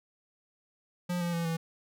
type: tone with pitch steps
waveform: square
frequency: 177 / 172.76 / 168.62 / 164.58 Hz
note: F3 / F3 / E3 / E3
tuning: +23 / -18 / +40 / -2 cents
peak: -30 dBFS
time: 1.09-1.57 s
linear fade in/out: 10 ms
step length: 120 ms
effects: none